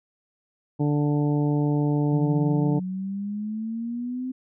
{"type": "harmonic tone", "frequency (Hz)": 146.83, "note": "D3", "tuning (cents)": 0, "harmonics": [1, 2, 3, 4, 5, 6], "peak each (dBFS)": [-22, -24, -31, -37, -38, -38], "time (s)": [0.79, 2.8], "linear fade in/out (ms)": 20}
{"type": "exponential sweep", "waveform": "sine", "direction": "up", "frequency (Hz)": [155.56, 259.6], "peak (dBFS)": -27, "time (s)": [2.12, 4.32], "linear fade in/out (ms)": 10}
{"effects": []}